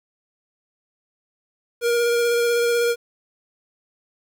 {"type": "tone with vibrato", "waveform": "square", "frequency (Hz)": 473.1, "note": "A#4", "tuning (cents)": 26, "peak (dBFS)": -18, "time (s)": [1.81, 2.96], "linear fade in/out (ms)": 50, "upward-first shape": "sine", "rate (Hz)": 16, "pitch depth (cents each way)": 15, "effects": ["9-bit"]}